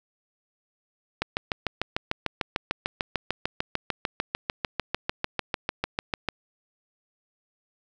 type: click train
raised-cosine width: 0.3 ms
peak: -9 dBFS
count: 35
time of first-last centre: 1.22-6.287 s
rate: 6.71 Hz
effects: none